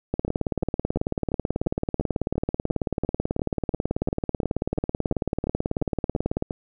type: two click trains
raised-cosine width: 2 ms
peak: -15 / -10 dBFS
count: 19 / 116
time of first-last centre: 0.28-6.508 / 0.14-6.424 s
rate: 2.89 / 18.3 Hz
effects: none